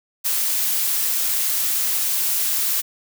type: noise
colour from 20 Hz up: blue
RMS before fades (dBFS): -21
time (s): 0.24-2.82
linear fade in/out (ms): 20
effects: none

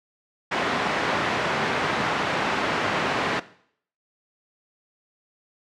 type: band-pass noise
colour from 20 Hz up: white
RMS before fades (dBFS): -25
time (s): 0.51-3.4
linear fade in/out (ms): 10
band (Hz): 130 to 1700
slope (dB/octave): 12
effects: noise-tail reverb RT60 0.6 s tail -17 dB re dry + low-pass 7000 Hz 12 dB/octave

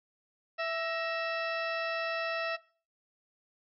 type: harmonic tone with a mistuned harmonic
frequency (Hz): 661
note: E5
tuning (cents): +5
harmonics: 1 / 2 / 3 / 4 / 5 / 6 / 7 / 8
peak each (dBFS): -33 / -37 / -38 / -39 / -51 / -47 / -52 / -47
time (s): 0.58-2.57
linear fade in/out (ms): 20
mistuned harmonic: 3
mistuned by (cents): -88
effects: noise-tail reverb RT60 0.4 s tail -20 dB re dry

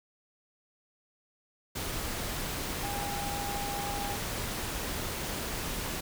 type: tone in noise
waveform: sine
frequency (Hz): 809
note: G#5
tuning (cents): -46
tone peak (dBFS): -36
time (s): 2.83-4.16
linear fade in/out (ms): 10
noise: pink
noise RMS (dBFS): -35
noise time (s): 1.75-6.01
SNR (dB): -4
effects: none

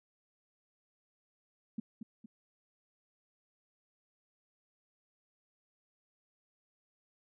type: tone with echo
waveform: sine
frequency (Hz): 222.8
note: A3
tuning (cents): +22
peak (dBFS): -33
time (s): 1.78-1.8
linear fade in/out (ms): 5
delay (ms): 230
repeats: 2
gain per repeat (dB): -7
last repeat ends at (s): 2.26
effects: none

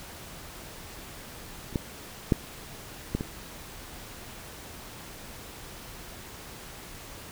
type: clicks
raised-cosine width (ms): 3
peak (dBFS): -29 / -13 / -7 / -13 / -18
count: 5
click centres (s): 1.727 / 1.758 / 2.322 / 3.15 / 3.209
effects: pink hiss -44 dBFS RMS until 7.31 s

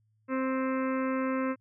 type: harmonic tone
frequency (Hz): 262.3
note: C4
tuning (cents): +4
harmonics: 1 / 2 / 4 / 5 / 6 / 7 / 8 / 9 / 10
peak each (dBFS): -29 / -33 / -37 / -40 / -43 / -47 / -44 / -52 / -49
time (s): 0.28-1.56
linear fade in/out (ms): 50
effects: added 108 Hz sine -67 dBFS peak until 1.6 s

